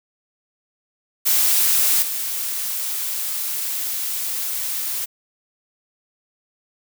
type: noise with level steps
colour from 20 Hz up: blue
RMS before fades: -17 / -25 dBFS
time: 1.25-5.06 s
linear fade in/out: 20 ms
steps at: 2.02 s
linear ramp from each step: 5 ms
effects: none